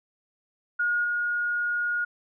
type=tone with level steps; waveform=sine; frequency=1436 Hz; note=F6; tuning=48 cents sharp; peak=-22 / -24 dBFS; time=0.79-2.05 s; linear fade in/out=10 ms; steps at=1.04 s; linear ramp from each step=2 ms; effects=none